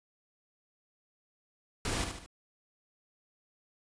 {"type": "noise with echo", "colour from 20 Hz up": "pink", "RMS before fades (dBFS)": -33, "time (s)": [1.85, 2.04], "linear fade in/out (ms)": 2, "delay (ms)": 74, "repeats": 3, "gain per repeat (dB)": -6, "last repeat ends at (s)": 2.262, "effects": ["resampled to 22050 Hz"]}